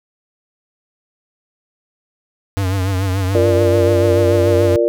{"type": "tone with vibrato", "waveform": "square", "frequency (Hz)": 95.1, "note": "F#2", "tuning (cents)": 48, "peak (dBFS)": -16, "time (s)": [2.57, 4.76], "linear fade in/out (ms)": 0, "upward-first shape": "triangle", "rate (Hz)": 6.9, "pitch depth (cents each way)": 85}
{"type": "chord", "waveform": "sine", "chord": "Bb major", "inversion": "second", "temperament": "equal", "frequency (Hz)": [349.2, 466.2, 587.3], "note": ["F4", "Bb4", "D5"], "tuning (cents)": [0, 0, 0], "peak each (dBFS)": -16, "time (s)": [3.35, 4.88], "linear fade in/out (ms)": 0}
{"effects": []}